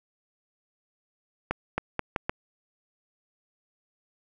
accelerating click train, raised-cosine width 0.5 ms, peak -11 dBFS, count 5, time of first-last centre 1.51-2.295 s, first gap 270 ms, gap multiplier 0.79, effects none

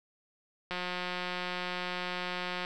click train, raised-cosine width 0.3 ms, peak -19 dBFS, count 350, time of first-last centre 0.71-2.649 s, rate 180 Hz, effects none

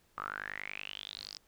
sawtooth tone with band-pass filter sweep, 50.5 Hz, G#1, 48 cents flat, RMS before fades -43 dBFS, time 0.17-1.38 s, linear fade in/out 5 ms, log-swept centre 1200 to 5200 Hz, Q 9.3, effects pink hiss -69 dBFS RMS until 1.47 s

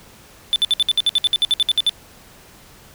triangle tone bursts, 3520 Hz, A7, in tune, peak -11 dBFS, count 16, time 0.53-1.894 s, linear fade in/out 0 ms, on 29 ms, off 60 ms, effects pink hiss -46 dBFS RMS until 2.94 s

